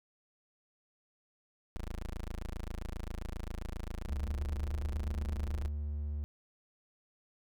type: tone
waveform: 20% pulse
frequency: 27.5 Hz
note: A0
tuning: in tune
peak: -33 dBFS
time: 1.76-5.68 s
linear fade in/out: 0 ms
type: tone with pitch glide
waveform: triangle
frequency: 71.3 to 73.69 Hz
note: C#2 to D2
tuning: +49 to +6 cents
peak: -32 dBFS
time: 4.08-6.24 s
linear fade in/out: 0 ms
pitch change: +57 cents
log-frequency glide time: 4.21-4.61 s
effects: none